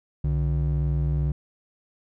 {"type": "ring-modulated tone", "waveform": "triangle", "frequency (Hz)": 105.6, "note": "G#2", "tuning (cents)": 29, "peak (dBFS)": -16, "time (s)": [0.24, 1.32], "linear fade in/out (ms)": 5, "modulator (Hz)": 41.1, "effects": []}